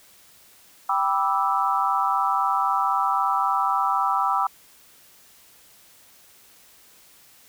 sine chord, E minor seventh, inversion first, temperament equal with one note detuned, 784 / 981.5 / 1174.7 / 1318.5 Hz, G5 / B5 / D6 / E6, 0 / -11 / 0 / 0 cents, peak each -25 dBFS, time 0.89-4.47 s, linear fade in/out 5 ms, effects white hiss -53 dBFS RMS until 7.48 s

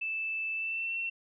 sine tone with pitch glide, 2637 to 2708 Hz, E7 to E7, 0 to +46 cents, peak -31 dBFS, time 0.01-1.1 s, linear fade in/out 10 ms, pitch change +46 cents, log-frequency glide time 0.54-0.97 s, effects none

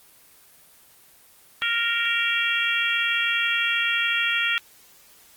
harmonic tone with a mistuned harmonic, 466.2 Hz, A#4, in tune, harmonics 3 / 4 / 5 / 6 / 7, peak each -27 / -27 / -27 / -27 / -27 dBFS, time 1.62-4.58 s, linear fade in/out 0 ms, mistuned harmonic 6, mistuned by -30 cents, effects white hiss -53 dBFS RMS until 5.36 s + Opus 24 kbps

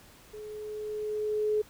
sine tone with level ramp, 425.2 Hz, G#4, 41 cents sharp, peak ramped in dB -40 to -23 dBFS, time 0.33-1.62 s, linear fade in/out 10 ms, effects pink hiss -55 dBFS RMS until 1.69 s

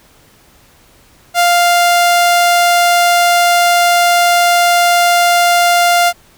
sawtooth tone, 698.5 Hz, F5, in tune, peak -4 dBFS, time 1.34-6.13 s, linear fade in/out 50 ms, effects pink hiss -47 dBFS RMS until 6.37 s

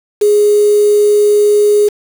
sine tone with quantisation, 415.3 Hz, G#4, in tune, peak -6 dBFS, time 0.21-1.89 s, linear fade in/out 10 ms, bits 4, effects none

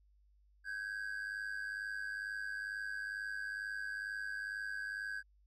triangle ring-modulated tone, 1594 Hz, G6, 28 cents sharp, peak -34 dBFS, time 0.64-5.23 s, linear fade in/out 50 ms, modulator 51.1 Hz, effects added 50 Hz sine -65 dBFS peak until 5.46 s

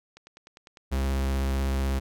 click train, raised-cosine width 0.2 ms, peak -30 dBFS, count 7, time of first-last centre 0.17-0.772 s, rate 9.97 Hz
45% pulse tone with vibrato, 67.2 Hz, C2, 47 cents sharp, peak -24 dBFS, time 0.91-2 s, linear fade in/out 20 ms, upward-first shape sine, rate 16 Hz, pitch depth 20 cents each way
effects none

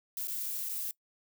violet noise with dropouts, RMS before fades -36 dBFS, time 0.17-0.91 s, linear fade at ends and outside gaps 1 ms, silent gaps 0.273-0.281 / 0.689-0.693 s, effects noise-tail reverb RT60 0.1 s tail -22 dB re dry

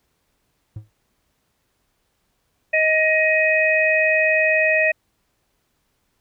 triangle tone with exponential decay, 106.9 Hz, A2, 49 cents flat, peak -24 dBFS, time 0.76-0.9 s, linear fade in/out 5 ms, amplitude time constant 29 ms
harmonic tone, 628 Hz, D#5, 16 cents sharp, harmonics 1 / 3 / 4, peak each -19 / -19 / -19 dBFS, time 2.73-4.92 s, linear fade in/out 10 ms
effects pink hiss -69 dBFS RMS until 6.2 s

